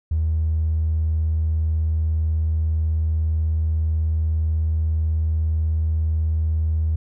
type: tone with tanh clipping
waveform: triangle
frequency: 79.1 Hz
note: D#2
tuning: 29 cents sharp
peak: -17 dBFS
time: 0.11-6.96 s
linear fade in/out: 5 ms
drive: 1 dB
effects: none